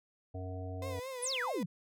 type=harmonic tone; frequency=92.5 Hz; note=F#2; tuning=in tune; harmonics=1 / 3 / 5 / 7 / 8; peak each=-39 / -47 / -48 / -48 / -51 dBFS; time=0.34-1 s; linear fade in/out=10 ms
type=tone with vibrato; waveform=35% pulse; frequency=511 Hz; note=C5; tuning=41 cents flat; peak=-38 dBFS; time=0.82-1.63 s; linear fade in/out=2 ms; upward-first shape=triangle; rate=4.6 Hz; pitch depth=98 cents each way
type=exponential sweep; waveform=sine; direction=down; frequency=11175 to 149.8 Hz; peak=-33 dBFS; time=1.22-1.66 s; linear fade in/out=10 ms
effects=none